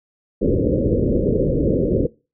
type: low-pass noise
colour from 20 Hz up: white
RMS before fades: -18 dBFS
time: 0.41-2.07 s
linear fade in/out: 10 ms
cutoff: 550 Hz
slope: 96 dB/octave
effects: noise-tail reverb RT60 0.3 s tail -22 dB re dry